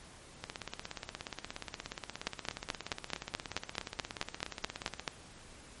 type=two click trains; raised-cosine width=0.2 ms; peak=-21 / -14 dBFS; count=78 / 14; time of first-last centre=0.44-4.996 / 2.27-5.078 s; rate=16.9 / 4.63 Hz; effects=pink hiss -54 dBFS RMS until 5.8 s + MP3 48 kbps